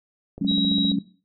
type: click train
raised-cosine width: 2 ms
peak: -24 dBFS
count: 9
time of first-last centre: 0.38-0.917 s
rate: 14.9 Hz
type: chord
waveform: sine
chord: F# suspended second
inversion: none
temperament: equal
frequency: 185 / 207.7 / 277.2 Hz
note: F#3 / G#3 / C#4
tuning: 0 / 0 / 0 cents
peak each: -24 dBFS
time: 0.41-0.99 s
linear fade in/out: 5 ms
type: tone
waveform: sine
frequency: 3840 Hz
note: B7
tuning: 49 cents flat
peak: -22 dBFS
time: 0.47-0.93 s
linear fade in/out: 20 ms
effects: noise-tail reverb RT60 0.4 s tail -18 dB re dry